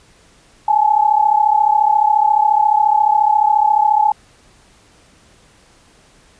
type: tone pair together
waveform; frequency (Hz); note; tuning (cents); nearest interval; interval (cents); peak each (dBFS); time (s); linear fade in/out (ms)
sine; 833 / 867.3; G#5 / A5; +5 / -25; minor second; 70; -13; 0.68-4.12; 5
effects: pink hiss -50 dBFS RMS until 6.39 s + resampled to 22050 Hz